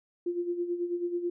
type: tone with tremolo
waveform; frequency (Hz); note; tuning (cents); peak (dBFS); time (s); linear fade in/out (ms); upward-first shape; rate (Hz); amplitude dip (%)
sine; 349.2; F4; 0; -26; 0.26-1.3; 5; sine; 9.2; 65
effects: none